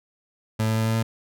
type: tone with pitch steps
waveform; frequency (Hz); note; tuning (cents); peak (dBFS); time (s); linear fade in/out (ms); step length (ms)
30% pulse; 110 / 110.64 / 111.28 / 111.92 / 112.57; A2 / A2 / A2 / A2 / A2; 0 / +10 / +20 / +30 / +40; -18; 0.59-1.03; 10; 88
effects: none